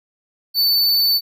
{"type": "tone", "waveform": "square", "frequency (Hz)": 4509, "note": "C#8", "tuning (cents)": 29, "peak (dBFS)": -14, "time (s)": [0.54, 1.21], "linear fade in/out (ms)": 50, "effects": []}